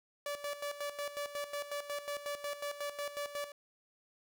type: tone with tremolo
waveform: sawtooth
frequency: 578 Hz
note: D5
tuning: 28 cents flat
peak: -32 dBFS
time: 0.26-3.52 s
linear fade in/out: 2 ms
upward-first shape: square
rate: 5.5 Hz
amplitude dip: 70%
effects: none